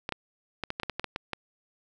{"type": "clicks", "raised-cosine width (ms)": 0.3, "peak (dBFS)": -15, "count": 11, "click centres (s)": [0.091, 0.123, 0.637, 0.704, 0.799, 0.833, 0.897, 0.996, 1.043, 1.161, 1.333], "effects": []}